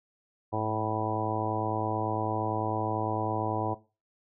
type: harmonic tone with a mistuned harmonic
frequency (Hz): 109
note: A2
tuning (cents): -16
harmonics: 1 / 2 / 3 / 4 / 5 / 6 / 7 / 8 / 9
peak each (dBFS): -34 / -40 / -35 / -37 / -36 / -37 / -34 / -40 / -36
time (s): 0.52-3.75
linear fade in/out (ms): 20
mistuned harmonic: 1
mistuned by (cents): -38
effects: noise-tail reverb RT60 0.3 s tail -17 dB re dry